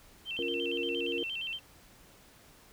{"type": "tone with vibrato", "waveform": "sine", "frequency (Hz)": 2900, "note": "F#7", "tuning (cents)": -35, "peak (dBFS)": -34, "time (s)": [0.25, 1.6], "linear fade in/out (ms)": 50, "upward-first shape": "square", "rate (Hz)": 8.6, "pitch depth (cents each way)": 130}
{"type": "chord", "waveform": "sine", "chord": "Bb minor", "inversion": "first", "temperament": "equal", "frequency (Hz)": [277.2, 349.2, 466.2], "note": ["Db4", "F4", "Bb4"], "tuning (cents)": [0, 0, 0], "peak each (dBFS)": [-40, -36, -35], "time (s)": [0.39, 1.23], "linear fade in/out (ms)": 0}
{"effects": ["pink hiss -58 dBFS RMS until 2.72 s"]}